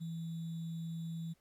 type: tone with sample-and-hold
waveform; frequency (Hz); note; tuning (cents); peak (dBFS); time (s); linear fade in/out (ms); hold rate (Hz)
sine; 164.81; E3; 0; -38; 0-1.34; 20; 3675
effects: pink hiss -75 dBFS RMS until 1.4 s + AAC 64 kbps